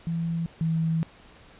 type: tone pair in turn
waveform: sine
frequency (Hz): 166.6 / 162.42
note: E3 / E3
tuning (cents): +19 / -25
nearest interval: unison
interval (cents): 44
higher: first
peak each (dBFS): -25 / -22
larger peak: second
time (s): 0.07-0.46 / 0.61-1.03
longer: second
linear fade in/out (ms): 0
effects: pink hiss -52 dBFS RMS until 1.59 s + resampled to 8000 Hz